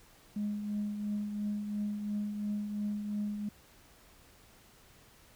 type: tone with tremolo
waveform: sine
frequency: 207.7 Hz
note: G#3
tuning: in tune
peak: -29 dBFS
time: 0.36-3.49 s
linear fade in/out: 5 ms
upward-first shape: triangle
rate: 2.9 Hz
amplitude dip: 55%
effects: tanh soft clip ceiling -27 dBFS + pink hiss -60 dBFS RMS until 5.35 s